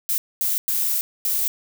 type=noise bursts at uneven times; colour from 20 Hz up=violet; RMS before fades=-22 dBFS; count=4; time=0.09-0.18 / 0.41-0.58 / 0.68-1.01 / 1.25-1.48 s; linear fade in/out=0 ms; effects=none